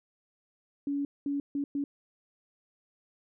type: tone bursts at uneven times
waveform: sine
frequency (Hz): 283.2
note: C#4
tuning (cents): +37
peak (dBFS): -28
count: 4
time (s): 0.87-1.05 / 1.26-1.4 / 1.55-1.64 / 1.75-1.84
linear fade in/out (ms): 2
effects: none